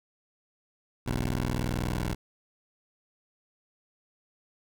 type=tone pair together; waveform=10% pulse; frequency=41.25 / 61.74 Hz; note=E1 / B1; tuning=+2 / 0 cents; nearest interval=perfect fifth; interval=698 cents; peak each=-23 dBFS; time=1.06-2.15 s; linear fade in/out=10 ms; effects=none